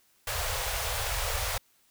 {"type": "band-stop noise", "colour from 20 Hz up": "pink", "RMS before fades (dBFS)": -31, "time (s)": [0.27, 1.58], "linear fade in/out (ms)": 5, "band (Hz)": [110, 470], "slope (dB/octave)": 48, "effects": ["white hiss -66 dBFS RMS until 1.9 s"]}